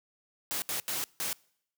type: noise bursts at uneven times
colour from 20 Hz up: white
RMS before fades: -33 dBFS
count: 4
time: 0.51-0.62 / 0.69-0.8 / 0.88-1.04 / 1.2-1.33 s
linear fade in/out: 0 ms
effects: noise-tail reverb RT60 0.7 s tail -26 dB re dry + high-pass 100 Hz 12 dB/octave